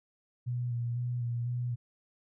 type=tone with vibrato; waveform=sine; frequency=120.7 Hz; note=B2; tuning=39 cents flat; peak=-30 dBFS; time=0.46-1.76 s; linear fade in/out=20 ms; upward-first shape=square; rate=2 Hz; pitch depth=24 cents each way; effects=none